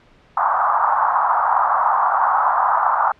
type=band-pass noise; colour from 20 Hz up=pink; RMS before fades=-17 dBFS; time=0.37-3.12 s; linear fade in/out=5 ms; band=770 to 1300 Hz; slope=48 dB/octave; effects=pink hiss -52 dBFS RMS until 3.19 s + low-pass 3000 Hz 12 dB/octave